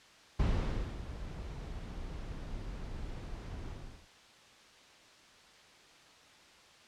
brown noise with ADSR envelope, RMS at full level -29 dBFS, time 0.39-4.08 s, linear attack 9 ms, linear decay 570 ms, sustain -13 dB, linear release 400 ms, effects white hiss -58 dBFS RMS until 6.87 s + low-pass 5000 Hz 12 dB/octave

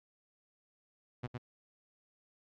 sawtooth tone with echo, 123.3 Hz, B2, 2 cents flat, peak -32 dBFS, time 1.23-1.27 s, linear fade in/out 10 ms, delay 110 ms, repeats 1, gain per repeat -2 dB, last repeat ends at 1.38 s, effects low-pass 3000 Hz 12 dB/octave + Opus 48 kbps

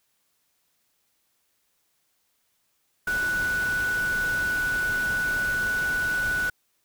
sine tone in noise, 1480 Hz, F#6, in tune, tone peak -23 dBFS, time 3.07-6.5 s, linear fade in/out 5 ms, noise pink, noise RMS -36 dBFS, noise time 3.07-6.5 s, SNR +10 dB, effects white hiss -71 dBFS RMS until 6.84 s

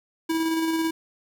square tone with tremolo, 324.8 Hz, E4, 26 cents flat, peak -22 dBFS, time 0.29-0.91 s, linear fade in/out 10 ms, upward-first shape square, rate 18 Hz, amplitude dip 25%, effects 10-bit

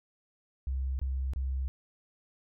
sine tone bursts, 66 Hz, C2, 16 cents sharp, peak -29 dBFS, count 3, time 0.67-1.68 s, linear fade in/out 0 ms, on 320 ms, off 25 ms, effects none

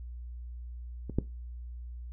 clicks, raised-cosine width 3 ms, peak -24 / -13 dBFS, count 2, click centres 1.097 / 1.186 s, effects noise-tail reverb RT60 0.2 s tail -17 dB re dry + added 60 Hz sine -39 dBFS peak until 2.12 s

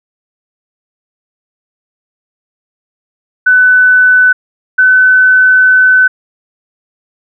sine tone pair in turn, 1500 / 1511.3 Hz, F#6 / F#6, +23 / +36 cents, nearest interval unison, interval 13 cents, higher second, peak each -3 dBFS, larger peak neither, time 3.46-4.33 / 4.78-6.08 s, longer second, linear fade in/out 10 ms, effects none

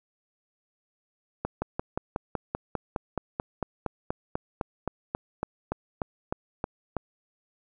slowing click train, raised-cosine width 1 ms, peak -14 dBFS, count 24, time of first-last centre 1.45-6.967 s, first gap 170 ms, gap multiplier 1.03, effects none

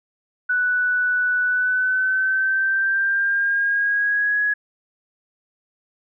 sine tone with pitch glide, 1484 to 1675.4 Hz, F#6 to G#6, +5 to +15 cents, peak -17 dBFS, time 0.49-4.54 s, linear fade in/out 10 ms, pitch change +210 cents, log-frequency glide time 1.44-4.42 s, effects none

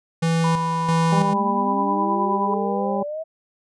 square tone with tremolo, 164.8 Hz, E3, in tune, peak -18 dBFS, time 0.22-1.34 s, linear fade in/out 10 ms, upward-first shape square, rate 1.5 Hz, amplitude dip 55%
sine tone, 989 Hz, B5, 2 cents sharp, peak -22 dBFS, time 0.44-2.54 s, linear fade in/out 2 ms
harmonic tone, 199.7 Hz, G3, 32 cents sharp, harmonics 1 / 2 / 3 / 4 / 5, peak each -25 / -28 / -31 / -26 / -32 dBFS, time 1.12-3.03 s, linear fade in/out 5 ms
sine exponential sweep, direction up, 182.5 to 652 Hz, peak -26 dBFS, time 1.12-3.24 s, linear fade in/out 20 ms
effects resampled to 22050 Hz

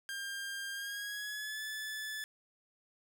sawtooth tone with pitch glide, 1600 to 1734.8 Hz, G6 to A6, +35 to -25 cents, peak -35 dBFS, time 0.09-2.24 s, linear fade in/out 0 ms, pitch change +140 cents, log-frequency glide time 0.72-1.61 s, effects none

